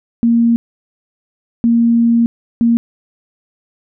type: tone bursts at uneven times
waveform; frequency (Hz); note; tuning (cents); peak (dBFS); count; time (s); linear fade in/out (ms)
sine; 233.1; A#3; 0; -8; 3; 0.23-0.56 / 1.64-2.26 / 2.61-2.77; 0
effects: none